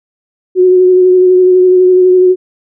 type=tone with vibrato; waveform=sine; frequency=366.9 Hz; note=F#4; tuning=15 cents flat; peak=-3 dBFS; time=0.55-2.36 s; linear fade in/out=50 ms; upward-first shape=sine; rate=12 Hz; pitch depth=20 cents each way; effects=none